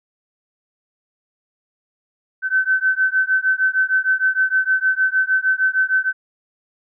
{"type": "beating tone pair", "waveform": "sine", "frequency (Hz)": [1526, 1532.5], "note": ["G6", "G6"], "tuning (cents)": [-47, -40], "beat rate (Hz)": 6.5, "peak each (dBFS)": -18, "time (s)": [2.42, 6.13], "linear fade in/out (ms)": 50, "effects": []}